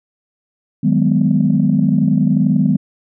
sine chord, G# minor seventh, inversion second, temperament just, 155.74 / 186.89 / 207.7 / 249.2 Hz, D#3 / F#3 / G#3 / B3, +2 / +18 / 0 / +16 cents, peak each -16 dBFS, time 0.83-2.77 s, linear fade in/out 10 ms, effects tanh soft clip ceiling -2 dBFS

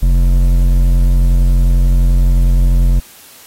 sine tone with hard clipping, 44.33 Hz, F1, 27 cents sharp, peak -9 dBFS, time 0.02-3 s, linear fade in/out 10 ms, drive 9 dB, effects white hiss -40 dBFS RMS until 3.46 s + AAC 48 kbps

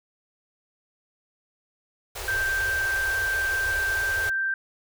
pink band-stop noise, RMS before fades -34 dBFS, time 2.15-4.3 s, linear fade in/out 10 ms, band 110 to 360 Hz, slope 96 dB/octave
sine tone, 1568 Hz, G6, in tune, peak -23 dBFS, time 2.28-4.54 s, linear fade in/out 2 ms
effects none

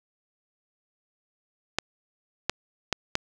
clicks, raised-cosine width 0.2 ms, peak -6 dBFS, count 4, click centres 1.786 / 2.496 / 2.927 / 3.154 s, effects none

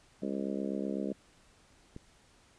harmonic tone, 68 Hz, C#2, 33 cents flat, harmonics 3 / 4 / 5 / 6 / 7 / 8 / 9, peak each -36 / -38 / -40 / -42 / -43 / -44 / -45 dBFS, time 0.22-1.13 s, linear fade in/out 5 ms
click, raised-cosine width 3 ms, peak -30 dBFS, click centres 1.964 s
effects pink hiss -63 dBFS RMS until 2.58 s + resampled to 22050 Hz

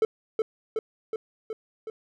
triangle tone with echo, 440 Hz, A4, in tune, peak -16 dBFS, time 0.02-0.05 s, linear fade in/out 2 ms, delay 370 ms, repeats 5, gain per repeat -3 dB, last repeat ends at 1.9 s, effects none

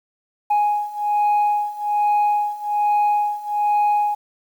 sine beating tone pair, 830.6 / 831.8 Hz, G#5 / G#5, 0 / +2 cents, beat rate 1.2 Hz, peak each -19 / -17 dBFS, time 0.5-4.15 s, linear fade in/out 10 ms, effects tanh soft clip ceiling -13 dBFS + 8-bit

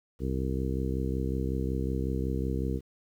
harmonic tone, 65.41 Hz, C2, in tune, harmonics 1 / 2 / 3 / 4 / 5 / 6 / 7, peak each -31 / -34 / -36 / -37 / -38 / -39 / -39 dBFS, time 0.19-2.81 s, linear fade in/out 50 ms, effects 10-bit

